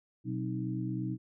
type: harmonic tone with a mistuned harmonic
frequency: 62.8 Hz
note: B1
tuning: 30 cents sharp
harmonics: 2 / 3 / 4 / 5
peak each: -35 / -38 / -42 / -37 dBFS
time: 0.24-1.18 s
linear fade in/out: 50 ms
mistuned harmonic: 4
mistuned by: +93 cents
effects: none